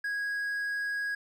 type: tone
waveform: triangle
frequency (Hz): 1652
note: G#6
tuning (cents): -10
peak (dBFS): -28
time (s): 0.04-1.15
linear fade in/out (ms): 5
effects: none